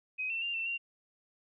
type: tone with pitch steps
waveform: sine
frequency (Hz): 2521 / 2691 / 2788 / 2687 / 2762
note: D#7 / E7 / F7 / E7 / F7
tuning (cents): +22 / +35 / -4 / +33 / -20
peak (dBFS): -32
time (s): 0.18-0.78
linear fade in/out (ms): 20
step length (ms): 120
effects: none